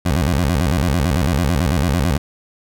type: tone with vibrato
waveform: 20% pulse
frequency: 77.78 Hz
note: D#2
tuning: in tune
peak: -10 dBFS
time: 0.05-2.18 s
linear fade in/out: 10 ms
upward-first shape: square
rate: 9 Hz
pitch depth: 230 cents each way
effects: none